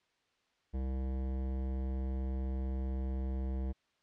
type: tone with hard clipping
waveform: sine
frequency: 65.41 Hz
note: C2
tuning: in tune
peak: -35 dBFS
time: 0.73-3.73 s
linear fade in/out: 20 ms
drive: 16 dB
effects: white hiss -75 dBFS RMS until 4.02 s + low-pass 4000 Hz 12 dB/octave